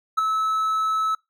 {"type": "tone with ADSR envelope", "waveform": "triangle", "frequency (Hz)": 1300, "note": "E6", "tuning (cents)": -24, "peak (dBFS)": -11, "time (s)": [0.17, 1.15], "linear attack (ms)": 18, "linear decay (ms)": 4, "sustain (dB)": -7, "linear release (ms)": 5, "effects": ["noise-tail reverb RT60 0.2 s tail -25 dB re dry", "tanh soft clip ceiling -8 dBFS"]}